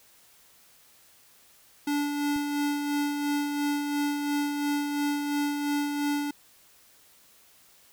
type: tone with tremolo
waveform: square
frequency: 289.9 Hz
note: D4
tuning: 22 cents flat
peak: -25 dBFS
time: 1.87-6.31 s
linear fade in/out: 5 ms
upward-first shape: sine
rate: 2.9 Hz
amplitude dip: 40%
type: click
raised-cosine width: 5 ms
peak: -33 dBFS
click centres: 2.362 s
effects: white hiss -58 dBFS RMS until 7.92 s